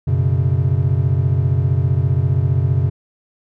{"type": "chord", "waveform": "triangle", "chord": "F# suspended fourth", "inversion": "none", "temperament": "equal", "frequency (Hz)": [92.5, 123.47, 138.59], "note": ["F#2", "B2", "C#3"], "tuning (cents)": [0, 0, 0], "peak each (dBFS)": -16, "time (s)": [0.07, 2.9], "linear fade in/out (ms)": 10, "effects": []}